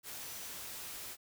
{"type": "tone in noise", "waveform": "sine", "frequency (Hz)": 5920, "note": "F#8", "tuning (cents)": 0, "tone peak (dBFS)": -54, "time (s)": [0.18, 0.52], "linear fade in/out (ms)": 50, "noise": "white", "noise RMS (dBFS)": -45, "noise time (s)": [0.03, 1.17], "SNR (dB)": -12, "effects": []}